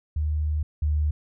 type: tone pair in turn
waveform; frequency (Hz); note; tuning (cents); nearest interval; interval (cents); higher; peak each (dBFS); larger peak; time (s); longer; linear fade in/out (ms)
sine; 76.1 / 75.23; D#2 / D2; -38 / +42; unison; 20; first; -22 / -20; second; 0.16-0.63 / 0.82-1.11; first; 5
effects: none